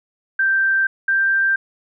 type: tone pair in turn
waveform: sine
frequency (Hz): 1568 / 1576.7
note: G6 / G6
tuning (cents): 0 / +10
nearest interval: unison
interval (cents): 10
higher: second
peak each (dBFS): -14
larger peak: neither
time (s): 0.39-0.87 / 1.08-1.56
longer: neither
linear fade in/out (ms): 5
effects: none